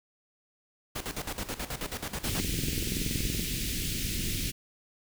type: noise with tremolo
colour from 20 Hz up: pink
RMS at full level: -34 dBFS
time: 0.95-2.41 s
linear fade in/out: 10 ms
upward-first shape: square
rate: 9.3 Hz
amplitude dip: 75%
type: band-stop noise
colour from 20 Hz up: pink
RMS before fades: -32 dBFS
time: 2.23-4.52 s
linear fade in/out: 20 ms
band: 330 to 2300 Hz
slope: 24 dB/octave
type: click train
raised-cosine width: 3 ms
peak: -21 dBFS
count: 22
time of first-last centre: 2.4-3.395 s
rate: 21.1 Hz
effects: none